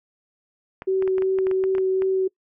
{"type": "clicks", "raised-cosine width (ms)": 0.5, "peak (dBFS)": -20, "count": 12, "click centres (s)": [0.821, 1.024, 1.077, 1.182, 1.222, 1.387, 1.469, 1.513, 1.639, 1.751, 1.782, 2.021]}
{"type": "tone with vibrato", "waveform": "sine", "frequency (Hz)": 379.1, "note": "F#4", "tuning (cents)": 42, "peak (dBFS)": -18, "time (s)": [0.87, 2.28], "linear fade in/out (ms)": 10, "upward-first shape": "sine", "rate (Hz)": 2.7, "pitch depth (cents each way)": 9}
{"effects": ["noise-tail reverb RT60 0.1 s tail -24 dB re dry"]}